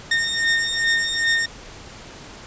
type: beating tone pair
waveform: sawtooth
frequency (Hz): 1833 / 1835.5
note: A#6 / A#6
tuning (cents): -30 / -27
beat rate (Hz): 2.5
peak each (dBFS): -19 / -17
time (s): 0.11-1.46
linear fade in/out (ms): 5
effects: pink hiss -40 dBFS RMS until 2.46 s + resampled to 16000 Hz